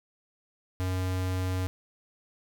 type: tone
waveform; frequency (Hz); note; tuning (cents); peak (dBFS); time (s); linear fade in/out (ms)
square; 92.5; F#2; 0; -28; 0.8-1.67; 0
effects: none